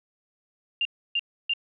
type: tone bursts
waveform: sine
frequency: 2794 Hz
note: F7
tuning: in tune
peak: -22 dBFS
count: 3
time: 0.81-1.536 s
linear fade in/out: 2 ms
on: 42 ms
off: 300 ms
effects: none